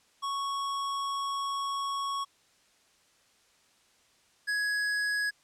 square tone pair in turn, 1108.7 / 1671.3 Hz, C#6 / G#6, 0 / +10 cents, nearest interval perfect fifth, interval 710 cents, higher second, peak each -31 / -28 dBFS, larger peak second, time 0.22-2.25 / 4.47-5.31 s, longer first, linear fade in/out 20 ms, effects white hiss -65 dBFS RMS until 5.43 s + low-pass 8000 Hz 12 dB/octave

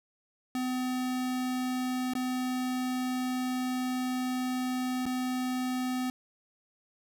square tone with dropouts, 253.8 Hz, B3, 47 cents sharp, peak -30 dBFS, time 0.55-6.1 s, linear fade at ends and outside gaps 1 ms, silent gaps 2.136-2.152 / 5.056-5.063 s, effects 10-bit

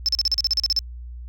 sine tone bursts, 5274 Hz, E8, in tune, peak -15 dBFS, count 12, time 0.06-0.79 s, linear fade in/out 0 ms, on 26 ms, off 38 ms, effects tanh soft clip ceiling -14 dBFS + added 60 Hz sine -33 dBFS peak until 1.28 s

